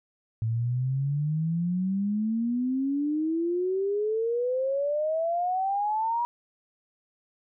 sine exponential sweep, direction up, 110 to 964 Hz, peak -24 dBFS, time 0.42-6.25 s, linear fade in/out 0 ms, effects none

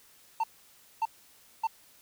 triangle tone bursts, 898 Hz, A5, 35 cents sharp, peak -23 dBFS, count 3, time 0.4-1.671 s, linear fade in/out 5 ms, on 37 ms, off 580 ms, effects white hiss -59 dBFS RMS until 2.01 s

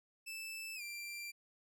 sawtooth tone with pitch glide, 2637 to 2363 Hz, E7 to D7, 0 to +10 cents, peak -40 dBFS, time 0.26-1.32 s, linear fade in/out 20 ms, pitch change -190 cents, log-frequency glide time 0.75-0.82 s, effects none

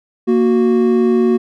triangle tone pair together, 233.1 / 369.2 Hz, A#3 / F#4, 0 / -4 cents, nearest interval minor sixth, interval 796 cents, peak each -11 dBFS, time 0.27-1.38 s, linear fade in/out 20 ms, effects none

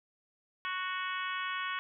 harmonic tone, 370 Hz, F#4, in tune, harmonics 3 / 4 / 5 / 6 / 7 / 8 / 9, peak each -37 / -39 / -41 / -43 / -44 / -45 / -46 dBFS, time 0.65-1.79 s, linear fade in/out 0 ms, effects none

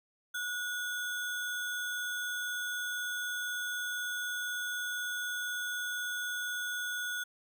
sine tone with sample-and-hold, 1458 Hz, F#6, 26 cents flat, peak -33 dBFS, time 0.34-7.24 s, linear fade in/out 10 ms, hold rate 4900 Hz, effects none

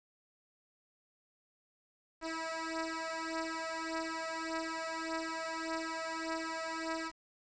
10% pulse beating tone pair, 323.6 / 325.3 Hz, E4 / E4, -32 / -23 cents, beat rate 1.7 Hz, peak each -31 dBFS, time 2.21-7.12 s, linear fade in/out 50 ms, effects resampled to 16000 Hz + 9-bit

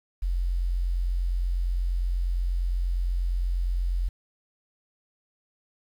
sine tone, 44.25 Hz, F1, 23 cents sharp, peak -23 dBFS, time 0.22-4.09 s, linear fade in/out 10 ms, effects 9-bit

